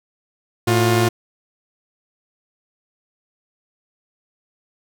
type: tone pair together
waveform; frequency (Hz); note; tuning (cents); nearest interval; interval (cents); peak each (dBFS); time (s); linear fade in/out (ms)
sawtooth; 111.7 / 354.6; A2 / F4; +27 / +26; octave + minor sixth; 1999; -13; 0.67-1.09; 10
effects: none